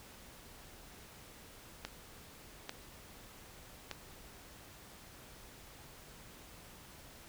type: clicks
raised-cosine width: 0.2 ms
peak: -22 dBFS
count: 3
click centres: 1.85 / 2.694 / 3.913 s
effects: pink hiss -55 dBFS RMS until 7.28 s